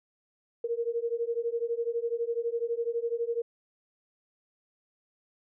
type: beating tone pair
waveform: sine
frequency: 461.6 / 473.6 Hz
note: A#4 / A#4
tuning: -17 / +27 cents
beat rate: 12 Hz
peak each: -31 dBFS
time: 0.64-3.42 s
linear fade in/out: 5 ms
effects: none